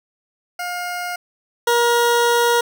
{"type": "tone pair in turn", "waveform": "20% pulse", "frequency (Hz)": [711, 474.5], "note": ["F5", "A#4"], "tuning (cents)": [31, 31], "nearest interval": "perfect fifth", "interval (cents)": 700, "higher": "first", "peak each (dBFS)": [-19, -9], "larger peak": "second", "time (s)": [[0.59, 1.16], [1.67, 2.61]], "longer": "second", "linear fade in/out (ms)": 5, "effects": []}